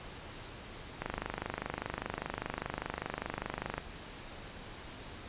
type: click train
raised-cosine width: 0.5 ms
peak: -19 dBFS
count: 70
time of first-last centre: 1.02-3.78 s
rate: 25 Hz
effects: pink hiss -47 dBFS RMS until 5.28 s + resampled to 8000 Hz